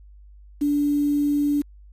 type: tone with quantisation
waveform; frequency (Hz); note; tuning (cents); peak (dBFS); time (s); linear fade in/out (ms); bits
sine; 290; D4; -22; -18; 0.61-1.62; 10; 7
effects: added 50 Hz sine -44 dBFS peak until 1.92 s + resampled to 32000 Hz